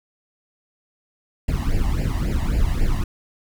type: noise with flanger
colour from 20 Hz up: brown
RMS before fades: -20 dBFS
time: 1.48-3.04 s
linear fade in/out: 5 ms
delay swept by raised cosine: 0.4 to 1.07 ms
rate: 3.7 Hz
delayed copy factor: +0.9
effects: none